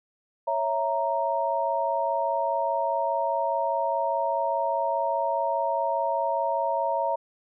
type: chord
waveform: sine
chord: A# diminished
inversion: first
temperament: equal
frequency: 554.4 / 659.3 / 932.3 Hz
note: C#5 / E5 / A#5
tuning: 0 / 0 / 0 cents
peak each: -29 / -28 / -26 dBFS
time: 0.47-7.16 s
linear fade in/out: 10 ms
effects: none